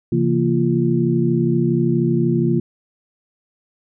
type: tone cluster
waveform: sine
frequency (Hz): 134.7 / 167.3 / 231.6 / 346.9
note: C#3 / E3 / A#3 / F4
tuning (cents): -49 / +26 / -11 / -12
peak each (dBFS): -20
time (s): 0.12-2.6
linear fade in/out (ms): 5
effects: none